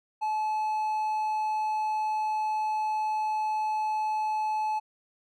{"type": "tone", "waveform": "triangle", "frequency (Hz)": 861, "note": "A5", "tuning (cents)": -38, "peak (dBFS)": -24, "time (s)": [0.21, 4.8], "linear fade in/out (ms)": 20, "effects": []}